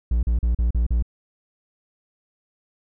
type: tone bursts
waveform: triangle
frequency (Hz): 58.27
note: A#1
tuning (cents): 0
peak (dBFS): -15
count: 6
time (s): 0.11-1.025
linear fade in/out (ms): 5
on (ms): 120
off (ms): 39
effects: none